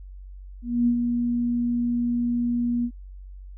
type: tone with ADSR envelope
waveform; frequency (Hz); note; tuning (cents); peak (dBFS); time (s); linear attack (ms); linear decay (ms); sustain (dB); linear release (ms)
sine; 239.4; A#3; +46; -16; 0.62-2.91; 250; 82; -5; 67
effects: added 47 Hz sine -38 dBFS peak until 3.57 s